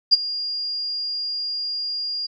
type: tone with ADSR envelope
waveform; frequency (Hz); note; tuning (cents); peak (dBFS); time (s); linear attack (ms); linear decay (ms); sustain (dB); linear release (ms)
sine; 4824; D8; +46; -7; 0.11-2.27; 23; 23; -17; 15
effects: none